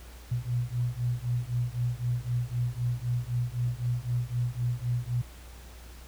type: beating tone pair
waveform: sine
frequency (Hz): 119.7 / 123.6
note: A#2 / B2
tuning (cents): +46 / +2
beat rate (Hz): 3.9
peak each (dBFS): -30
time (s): 0.31-5.22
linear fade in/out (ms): 10
effects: added 60 Hz sine -45 dBFS peak until 6.07 s + pink hiss -52 dBFS RMS until 6.07 s